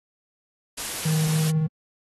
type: noise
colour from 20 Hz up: white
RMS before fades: -31 dBFS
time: 0.77-1.51 s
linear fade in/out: 10 ms
type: tone with vibrato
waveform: triangle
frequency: 157.1 Hz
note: D#3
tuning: 17 cents sharp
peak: -18 dBFS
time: 1.05-1.67 s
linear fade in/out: 10 ms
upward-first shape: square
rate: 18 Hz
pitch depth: 14 cents each way
effects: AAC 32 kbps